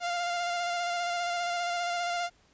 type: tone with vibrato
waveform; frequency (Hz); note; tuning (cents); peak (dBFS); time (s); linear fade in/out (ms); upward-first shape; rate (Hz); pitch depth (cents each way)
sawtooth; 698.5; F5; 0; -25; 0-2.3; 50; square; 15; 16
effects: pink hiss -64 dBFS RMS until 2.53 s + resampled to 16000 Hz